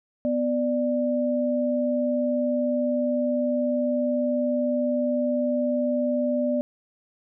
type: tone pair together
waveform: sine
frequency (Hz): 248.5 / 591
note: B3 / D5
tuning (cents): +11 / +11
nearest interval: octave + minor third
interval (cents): 1500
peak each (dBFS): -24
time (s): 0.25-6.61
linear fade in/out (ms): 0
effects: none